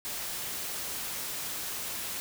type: noise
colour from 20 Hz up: white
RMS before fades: -36 dBFS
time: 0.05-2.2 s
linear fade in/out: 0 ms
effects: none